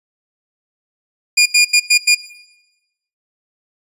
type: tone bursts at uneven times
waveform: 20% pulse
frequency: 2426 Hz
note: D#7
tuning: 44 cents flat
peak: -3 dBFS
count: 5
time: 1.37-1.46 / 1.54-1.65 / 1.73-1.8 / 1.9-1.98 / 2.07-2.15 s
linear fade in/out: 10 ms
effects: noise-tail reverb RT60 1.0 s tail -18 dB re dry + resampled to 32000 Hz